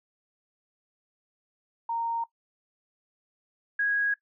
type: tone pair in turn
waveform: sine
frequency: 925 / 1651.5 Hz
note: A#5 / G#6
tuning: -14 / -10 cents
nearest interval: minor seventh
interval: 1004 cents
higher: second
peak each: -27 / -23 dBFS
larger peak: second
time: 1.89-2.24 / 3.79-4.14 s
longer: neither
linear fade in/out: 5 ms
effects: noise-tail reverb RT60 0.1 s tail -18 dB re dry